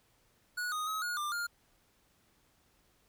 square tone with pitch steps, 1461 / 1242 / 1276 / 1440 / 1192 / 1409 Hz, F#6 / D#6 / D#6 / F#6 / D6 / F6, -22 / -3 / +43 / -47 / +25 / +15 cents, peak -34 dBFS, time 0.57-1.47 s, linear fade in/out 10 ms, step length 150 ms, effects pink hiss -70 dBFS RMS until 3.08 s

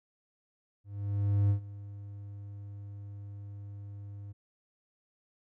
triangle tone with ADSR envelope, 101.1 Hz, G#2, 46 cents flat, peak -20 dBFS, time 0.84-4.33 s, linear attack 660 ms, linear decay 99 ms, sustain -19 dB, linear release 17 ms, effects none

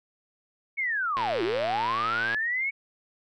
sine linear two-way sweep, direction down then up, 2240 to 321.7 to 2240 Hz, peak -25 dBFS, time 0.77-2.71 s, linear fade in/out 20 ms, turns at 1.43 s
click train, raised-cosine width 0.3 ms, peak -16 dBFS, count 135, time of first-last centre 1.17-2.345 s, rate 114 Hz
effects none

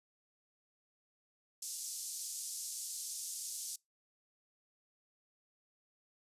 pink band-pass noise, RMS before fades -43 dBFS, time 1.62-3.76 s, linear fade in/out 5 ms, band 5600 to 11000 Hz, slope 24 dB/octave, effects noise-tail reverb RT60 0.2 s tail -25 dB re dry + resampled to 32000 Hz

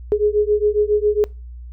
sine beating tone pair, 415.3 / 422.6 Hz, G#4 / G#4, 0 / +30 cents, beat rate 7.3 Hz, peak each -17 dBFS, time 0.12-1.24 s, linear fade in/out 0 ms, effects noise-tail reverb RT60 0.3 s tail -25 dB re dry + added 60 Hz sine -32 dBFS peak until 1.72 s

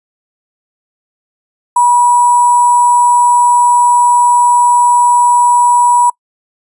sine tone with sample-and-hold, 970 Hz, B5, 31 cents flat, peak -5 dBFS, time 1.76-6.1 s, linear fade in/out 5 ms, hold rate 8820 Hz, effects noise-tail reverb RT60 0.1 s tail -26 dB re dry + resampled to 24000 Hz

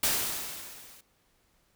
white noise with level ramp, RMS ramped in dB -25 to -54 dBFS, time 0.03-1.01 s, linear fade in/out 5 ms, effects pink hiss -69 dBFS RMS until 1.75 s

